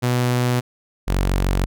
sawtooth tone pair in turn, 123.47 / 46.6 Hz, B2 / F#1, 0 / +13 cents, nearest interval octave + perfect fourth, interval 1687 cents, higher first, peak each -13 dBFS, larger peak neither, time 0.02-0.61 / 1.07-1.66 s, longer neither, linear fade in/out 20 ms, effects none

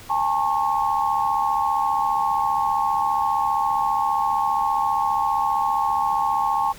sine tone cluster, 814 / 889 / 1092 Hz, G#5 / A5 / C#6, -35 / +18 / -26 cents, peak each -23 dBFS, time 0.09-6.73 s, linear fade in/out 20 ms, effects pink hiss -43 dBFS RMS until 6.78 s

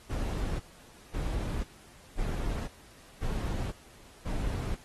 brown noise bursts, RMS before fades -32 dBFS, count 5, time 0.09-4.76 s, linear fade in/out 20 ms, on 510 ms, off 530 ms, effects pink hiss -56 dBFS RMS until 4.84 s + AAC 32 kbps

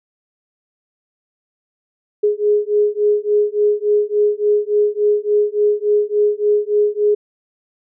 sine beating tone pair, 415.3 / 418.8 Hz, G#4 / G#4, 0 / +15 cents, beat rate 3.5 Hz, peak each -16 dBFS, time 2.23-7.15 s, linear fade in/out 10 ms, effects none

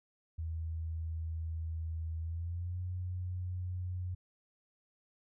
sine tone with pitch glide, 81.1 to 90.51 Hz, E2 to F#2, -28 to -38 cents, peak -35 dBFS, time 0.38-4.15 s, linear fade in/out 10 ms, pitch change +190 cents, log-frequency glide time 2.2-2.81 s, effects none

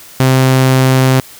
sawtooth tone, 130.81 Hz, C3, in tune, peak -3 dBFS, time 0.2-1.2 s, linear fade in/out 2 ms, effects white hiss -36 dBFS RMS until 1.39 s

